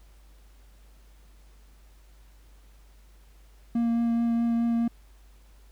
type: tone with vibrato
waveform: triangle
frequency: 233.1 Hz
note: A#3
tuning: in tune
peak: -20 dBFS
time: 3.75-4.88 s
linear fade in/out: 5 ms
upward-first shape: triangle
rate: 4.7 Hz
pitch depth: 12 cents each way
effects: added 50 Hz sine -51 dBFS peak until 5.71 s + pink hiss -63 dBFS RMS until 5.71 s